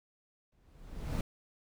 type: noise with exponential growth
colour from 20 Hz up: brown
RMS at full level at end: -30 dBFS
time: 0.52-1.21 s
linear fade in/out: 2 ms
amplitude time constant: 150 ms
effects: none